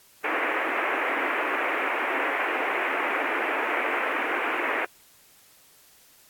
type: band-pass noise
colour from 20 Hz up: white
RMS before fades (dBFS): -27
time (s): 0.24-4.85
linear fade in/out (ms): 5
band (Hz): 280 to 2400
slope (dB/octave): 48
effects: white hiss -56 dBFS RMS until 6.29 s + AAC 64 kbps